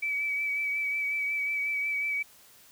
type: tone with vibrato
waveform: sine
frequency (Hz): 2292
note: D7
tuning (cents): -43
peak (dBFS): -27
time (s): 0.02-2.23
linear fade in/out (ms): 10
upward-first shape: sine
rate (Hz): 5.5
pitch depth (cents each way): 25
effects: white hiss -56 dBFS RMS until 2.71 s